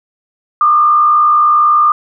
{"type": "tone with frequency modulation", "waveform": "sine", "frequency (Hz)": 1204, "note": "D6", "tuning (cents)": 43, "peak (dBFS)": -6, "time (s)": [0.61, 1.92], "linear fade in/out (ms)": 2, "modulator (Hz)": 61.3, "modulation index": 0.48, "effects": []}